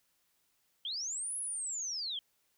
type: linear two-way sweep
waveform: sine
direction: up then down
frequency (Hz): 3091 to 10750 to 3091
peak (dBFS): -35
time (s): 0.85-2.19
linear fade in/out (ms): 2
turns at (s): 1.37
effects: white hiss -75 dBFS RMS until 2.57 s